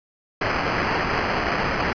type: noise with sample-and-hold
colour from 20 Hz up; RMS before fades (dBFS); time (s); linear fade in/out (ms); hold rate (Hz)
blue; -23; 0.41-1.93; 5; 3675
effects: resampled to 11025 Hz